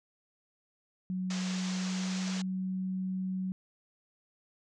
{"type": "tone with pitch glide", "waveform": "sine", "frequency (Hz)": [185, 187.15], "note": ["F#3", "F#3"], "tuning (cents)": [0, 20], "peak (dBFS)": -31, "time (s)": [1.1, 3.52], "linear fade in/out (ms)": 0, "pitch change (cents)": 20, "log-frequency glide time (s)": [1.68, 2.28]}
{"type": "band-pass noise", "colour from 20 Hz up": "white", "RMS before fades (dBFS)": -42, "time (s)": [1.3, 2.42], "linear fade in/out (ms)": 5, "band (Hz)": [310, 7000], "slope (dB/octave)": 48}
{"effects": []}